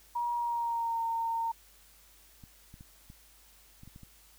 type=tone with pitch glide; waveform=sine; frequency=953 to 915.8 Hz; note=A#5 to A#5; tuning=+38 to -31 cents; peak=-29 dBFS; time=0.15-1.52 s; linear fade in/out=10 ms; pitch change=-69 cents; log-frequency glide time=0.35-1 s
type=clicks; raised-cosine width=5 ms; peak=-37 dBFS; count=8; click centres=2.438 / 2.741 / 2.809 / 3.101 / 3.834 / 3.876 / 3.961 / 4.033 s
effects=added 50 Hz sine -63 dBFS peak until 4.38 s + white hiss -60 dBFS RMS until 4.38 s